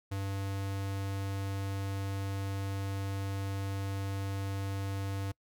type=tone; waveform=square; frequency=98 Hz; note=G2; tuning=in tune; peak=-34 dBFS; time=0.11-5.32 s; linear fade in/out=10 ms; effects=noise-tail reverb RT60 0.1 s tail -25 dB re dry